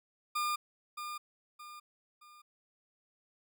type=tone with echo; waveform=40% pulse; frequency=1208 Hz; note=D6; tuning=48 cents sharp; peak=-30 dBFS; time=0.35-0.56 s; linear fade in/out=10 ms; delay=620 ms; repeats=3; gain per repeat=-8 dB; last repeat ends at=2.42 s; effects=none